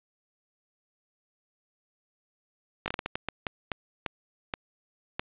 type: slowing click train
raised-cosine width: 0.3 ms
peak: -13 dBFS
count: 13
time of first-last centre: 2.86-5.195 s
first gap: 19 ms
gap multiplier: 1.38
effects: resampled to 8000 Hz + 9-bit